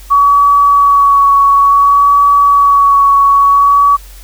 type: tone with vibrato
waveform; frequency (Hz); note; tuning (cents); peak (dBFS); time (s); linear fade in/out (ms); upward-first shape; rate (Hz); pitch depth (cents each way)
sine; 1129; C#6; +31; -4; 0.1-3.97; 20; sine; 0.57; 16
effects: added 47 Hz sine -31 dBFS peak until 4.23 s + white hiss -39 dBFS RMS until 4.23 s